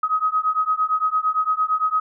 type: beating tone pair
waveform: sine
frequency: 1260 / 1268.8 Hz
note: D#6 / D#6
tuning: +21 / +33 cents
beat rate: 8.8 Hz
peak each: -21 dBFS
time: 0.03-2 s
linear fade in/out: 5 ms
effects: none